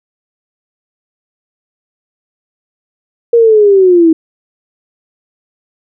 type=linear sweep; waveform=sine; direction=down; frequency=474.6 to 316.8 Hz; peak=-3 dBFS; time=3.33-4.13 s; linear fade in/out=5 ms; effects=none